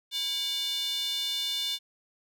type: tone with high-pass filter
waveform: square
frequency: 323.2 Hz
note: E4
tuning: 34 cents flat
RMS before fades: -31 dBFS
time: 0.11-1.79 s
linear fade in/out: 50 ms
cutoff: 3500 Hz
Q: 5.9
effects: none